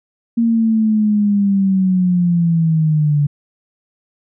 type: linear sweep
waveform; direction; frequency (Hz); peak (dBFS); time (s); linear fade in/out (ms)
sine; down; 233.1 to 143.6; -11; 0.37-3.27; 10
effects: none